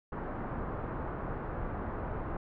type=low-pass noise; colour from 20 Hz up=pink; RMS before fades=-37 dBFS; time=0.12-2.37 s; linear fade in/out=5 ms; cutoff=1400 Hz; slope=24 dB/octave; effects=none